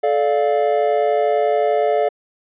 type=chord; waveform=triangle; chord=D minor; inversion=second; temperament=equal with one note detuned; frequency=433.9 / 587.3 / 698.5 Hz; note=A4 / D5 / F5; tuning=-24 / 0 / 0 cents; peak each=-17 dBFS; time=0.03-2.09 s; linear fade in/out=10 ms; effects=resampled to 8000 Hz